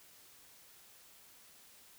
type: silence
effects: white hiss -60 dBFS RMS until 1.98 s